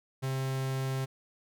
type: tone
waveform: 45% pulse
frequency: 132.9 Hz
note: C3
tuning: 27 cents sharp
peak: -30 dBFS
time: 0.22-1.06 s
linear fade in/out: 20 ms
effects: none